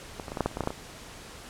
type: clicks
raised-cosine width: 1 ms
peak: -21 / -23 / -20 / -17 / -10 / -11 / -30 / -18 / -13 / -20 / -12 / -20 dBFS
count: 12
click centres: 0.198 / 0.282 / 0.319 / 0.372 / 0.407 / 0.46 / 0.514 / 0.571 / 0.607 / 0.637 / 0.674 / 0.705 s
effects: pink hiss -45 dBFS RMS until 1.49 s + low-pass 10000 Hz 12 dB/octave